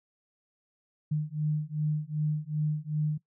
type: beating tone pair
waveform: sine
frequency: 150.7 / 153.3 Hz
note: D3 / D#3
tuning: +45 / -25 cents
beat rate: 2.6 Hz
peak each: -30 dBFS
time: 1.11-3.18 s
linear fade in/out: 10 ms
effects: noise-tail reverb RT60 0.1 s tail -19 dB re dry